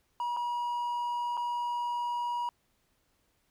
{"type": "tone with dropouts", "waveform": "triangle", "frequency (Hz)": 961, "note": "B5", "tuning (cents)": -48, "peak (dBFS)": -28, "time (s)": [0.2, 2.49], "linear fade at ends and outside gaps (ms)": 1, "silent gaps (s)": [[0.365, 0.37], [1.37, 1.375]], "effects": ["pink hiss -73 dBFS RMS until 3.5 s"]}